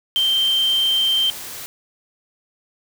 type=tone in noise; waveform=sine; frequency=3136 Hz; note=G7; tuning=in tune; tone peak=-15 dBFS; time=0.16-1.3 s; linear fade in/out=0 ms; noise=white; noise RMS=-33 dBFS; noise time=0.16-1.66 s; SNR=+15 dB; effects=none